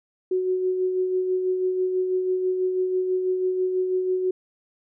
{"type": "tone with tremolo", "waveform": "sine", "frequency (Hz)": 370, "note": "F#4", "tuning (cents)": 0, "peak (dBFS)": -19, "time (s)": [0.31, 4.31], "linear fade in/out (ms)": 5, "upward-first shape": "sine", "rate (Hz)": 6.1, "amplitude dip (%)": 40, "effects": []}